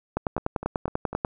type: two click trains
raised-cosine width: 1 ms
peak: -10 / -19 dBFS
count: 12 / 4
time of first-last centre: 0.17-1.248 / 0.38-1.13 s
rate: 10.2 / 4 Hz
effects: none